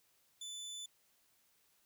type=tone; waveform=25% pulse; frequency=3500 Hz; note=A7; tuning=10 cents flat; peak=-40 dBFS; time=0.41-0.86 s; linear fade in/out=5 ms; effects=white hiss -73 dBFS RMS until 1.85 s